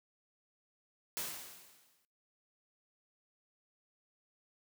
white noise with exponential decay, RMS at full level -37 dBFS, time 1.17-2.05 s, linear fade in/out 0 ms, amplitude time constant 190 ms, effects noise-tail reverb RT60 0.4 s tail -24 dB re dry + high-pass 100 Hz 12 dB/octave

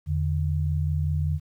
sine tone pair together, 83.51 / 148.8 Hz, E2 / D3, +23 / +23 cents, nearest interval minor seventh, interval 1000 cents, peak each -24 / -26 dBFS, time 0.06-1.4 s, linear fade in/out 50 ms, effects 10-bit

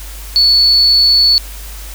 sine tone, 4435 Hz, C#8, in tune, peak -6 dBFS, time 0.36-1.38 s, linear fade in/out 0 ms, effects added 50 Hz sine -27 dBFS peak until 1.94 s + white hiss -33 dBFS RMS until 1.94 s

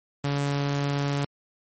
sawtooth tone, 142 Hz, C#3, 42 cents sharp, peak -20 dBFS, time 0.24-1.25 s, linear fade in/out 5 ms, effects MP3 32 kbps

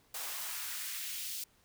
white noise with high-pass filter sweep, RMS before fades -40 dBFS, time 0.14-1.44 s, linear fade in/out 5 ms, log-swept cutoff 610 to 3800 Hz, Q 1.1, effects pink hiss -68 dBFS RMS until 1.64 s

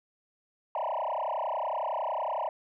sine tone with frequency modulation, 795 Hz, G5, 24 cents sharp, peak -27 dBFS, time 0.75-2.49 s, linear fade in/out 2 ms, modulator 30.9 Hz, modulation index 6.7, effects tanh soft clip ceiling -26 dBFS

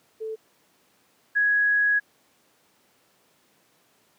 sine tone pair in turn, 440 / 1666.5 Hz, A4 / G#6, 0 / +5 cents, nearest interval octave + major seventh, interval 2305 cents, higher second, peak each -29 / -18 dBFS, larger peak second, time 0.2-0.36 / 1.35-2 s, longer second, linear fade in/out 20 ms, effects pink hiss -63 dBFS RMS until 4.18 s + high-pass 200 Hz 12 dB/octave

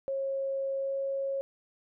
sine tone with pitch glide, 543 to 546.1 Hz, C#5 to C#5, -36 to -26 cents, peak -29 dBFS, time 0.08-1.41 s, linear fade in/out 0 ms, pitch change +10 cents, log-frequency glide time 0.77-0.94 s, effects none

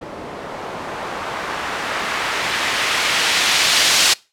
blue noise with low-pass filter sweep, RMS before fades -20 dBFS, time 0.01-4.14 s, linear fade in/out 10 ms, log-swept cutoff 510 to 4700 Hz, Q 0.83, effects noise-tail reverb RT60 0.3 s tail -24 dB re dry

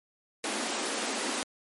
pink high-pass noise, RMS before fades -32 dBFS, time 0.44-1.43 s, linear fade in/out 0 ms, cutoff 210 Hz, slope 96 dB/octave, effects MP3 48 kbps

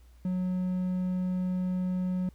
triangle tone, 183.1 Hz, F#3, 18 cents flat, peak -25 dBFS, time 0.25-2.29 s, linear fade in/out 2 ms, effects added 60 Hz sine -52 dBFS peak until 2.34 s + pink hiss -67 dBFS RMS until 2.34 s

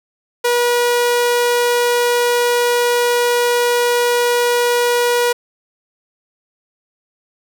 sawtooth tone, 482.7 Hz, B4, 40 cents flat, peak -9 dBFS, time 0.44-5.33 s, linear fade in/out 10 ms, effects none

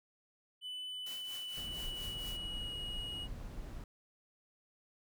triangle tone with pitch glide, 2999 to 2897 Hz, F#7 to F#7, +23 to -37 cents, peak -39 dBFS, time 0.61-3.28 s, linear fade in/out 50 ms, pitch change -60 cents, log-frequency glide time 1.18-2.73 s
white noise with tremolo, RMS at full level -49 dBFS, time 1.06-2.37 s, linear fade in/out 5 ms, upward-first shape triangle, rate 4.3 Hz, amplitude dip 80%
brown noise, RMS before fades -45 dBFS, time 1.57-3.84 s, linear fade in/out 2 ms
effects none

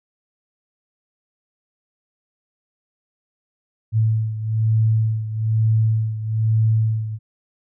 sine beating tone pair, 110.2 / 111.3 Hz, A2 / A2, +3 / +20 cents, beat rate 1.1 Hz, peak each -17 / -22 dBFS, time 3.92-7.19 s, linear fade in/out 50 ms, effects none

